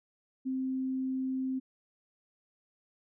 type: tone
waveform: sine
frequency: 261.6 Hz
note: C4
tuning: in tune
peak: -30 dBFS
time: 0.45-1.6 s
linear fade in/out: 20 ms
effects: none